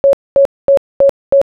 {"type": "tone bursts", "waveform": "sine", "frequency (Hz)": 554, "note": "C#5", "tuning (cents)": -1, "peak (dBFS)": -4, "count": 5, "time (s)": [0.04, 1.415], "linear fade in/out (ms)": 0, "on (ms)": 91, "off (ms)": 230, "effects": []}